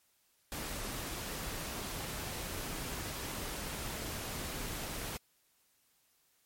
pink noise, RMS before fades -40 dBFS, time 0.52-5.17 s, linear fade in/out 0 ms, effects white hiss -72 dBFS RMS until 6.45 s + MP3 64 kbps

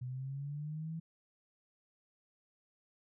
sine linear sweep, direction up, 123.8 to 164.81 Hz, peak -38 dBFS, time 0.01-1 s, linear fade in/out 10 ms, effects none

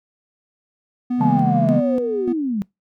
triangle tone with tremolo, 246.9 Hz, B3, in tune, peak -16 dBFS, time 1.1-2.33 s, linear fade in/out 10 ms, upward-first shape square, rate 1.7 Hz, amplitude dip 70%
triangle chord, A# half-diminished seventh, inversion first, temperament equal with one note detuned, 138.59 / 164.81 / 205.9 / 233.1 Hz, C#3 / E3 / G#3 / A#3, 0 / 0 / -15 / 0 cents, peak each -19 dBFS, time 1.18-1.82 s, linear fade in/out 50 ms
sine linear sweep, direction down, 880 to 190 Hz, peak -19 dBFS, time 1.21-2.62 s, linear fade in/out 0 ms
effects noise-tail reverb RT60 0.2 s tail -25 dB re dry + tanh soft clip ceiling -2 dBFS

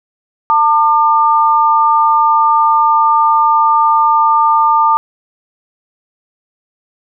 sine tone pair together, 898.4 / 1200 Hz, A5 / D6, +36 / +37 cents, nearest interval perfect fourth, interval 501 cents, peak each -10 dBFS, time 0.5-4.97 s, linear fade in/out 0 ms, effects none

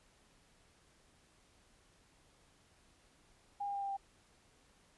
sine tone with pitch steps, 810 / 804.4 / 798.8 / 793.3 / 787.9 Hz, G#5 / G5 / G5 / G5 / G5, -43 / +44 / +32 / +20 / +9 cents, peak -36 dBFS, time 3.6-3.97 s, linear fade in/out 10 ms, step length 74 ms, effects pink hiss -68 dBFS RMS until 4.97 s + resampled to 24000 Hz

